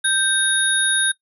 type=tone cluster; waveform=sine; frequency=1568 / 3715 / 10410 Hz; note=G6 / A#7 / E9; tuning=0 / -7 / -23 cents; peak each=-20 dBFS; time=0.04-1.12 s; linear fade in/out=10 ms; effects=noise-tail reverb RT60 0.1 s tail -20 dB re dry